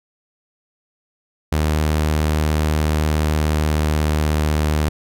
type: tone with pitch glide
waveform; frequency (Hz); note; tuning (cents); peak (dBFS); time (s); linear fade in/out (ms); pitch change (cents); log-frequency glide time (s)
sawtooth; 76.8 to 76.18; D#2 to D#2; -22 to -36; -12; 1.52-4.89; 5; -14; 3.03-4.57
effects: none